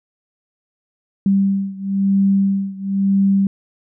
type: beating tone pair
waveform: sine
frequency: 195.7 / 196.7 Hz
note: G3 / G3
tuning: -3 / +6 cents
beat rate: 1 Hz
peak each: -16 / -18 dBFS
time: 1.26-3.47 s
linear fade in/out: 2 ms
effects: none